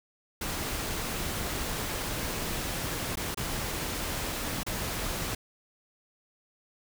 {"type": "noise with dropouts", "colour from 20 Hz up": "pink", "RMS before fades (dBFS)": -33, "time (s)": [0.41, 5.35], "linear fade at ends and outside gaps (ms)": 5, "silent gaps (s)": [[3.157, 3.171], [3.346, 3.372], [4.633, 4.664]], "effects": []}